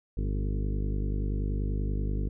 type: harmonic tone with a mistuned harmonic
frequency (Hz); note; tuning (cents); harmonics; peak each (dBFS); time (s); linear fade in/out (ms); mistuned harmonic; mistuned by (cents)
50.4; G1; +49; 1 / 2 / 3 / 4 / 5 / 6 / 7 / 8 / 9; -28 / -34 / -38 / -40 / -42 / -44 / -45 / -46 / -47; 0.17-2.29; 5; 5; +42
effects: none